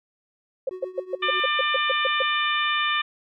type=tone bursts; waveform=sine; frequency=530 Hz; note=C5; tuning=22 cents sharp; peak=-21 dBFS; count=11; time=0.67-2.223 s; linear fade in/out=5 ms; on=23 ms; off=130 ms
type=tone with tremolo; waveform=triangle; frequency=370 Hz; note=F#4; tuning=in tune; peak=-28 dBFS; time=0.71-1.4 s; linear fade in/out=0 ms; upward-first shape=triangle; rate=7.9 Hz; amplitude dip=85%
type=harmonic tone; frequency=597 Hz; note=D5; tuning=28 cents sharp; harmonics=2 / 3 / 4 / 5 / 6; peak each=-25 / -27 / -28 / -29 / -30 dBFS; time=1.22-3.02 s; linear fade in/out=10 ms
effects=none

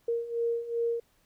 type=beating tone pair; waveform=sine; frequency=464.9 / 467.5 Hz; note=A#4 / A#4; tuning=-5 / +5 cents; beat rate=2.6 Hz; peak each=-33 / -29 dBFS; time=0.08-1 s; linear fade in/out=5 ms; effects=pink hiss -68 dBFS RMS until 1.25 s

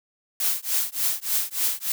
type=noise with tremolo; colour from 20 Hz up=blue; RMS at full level=-21 dBFS; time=0.4-1.92 s; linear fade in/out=2 ms; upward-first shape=triangle; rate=3.4 Hz; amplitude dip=100%; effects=none

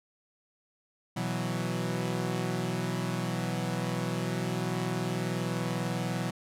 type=chord; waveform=sawtooth; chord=B suspended fourth; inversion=none; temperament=equal; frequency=123.47 / 164.81 / 185 Hz; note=B2 / E3 / F#3; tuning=0 / 0 / 0 cents; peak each=-30 dBFS; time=1.16-6.31 s; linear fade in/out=10 ms; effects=low-pass 12000 Hz 12 dB/octave

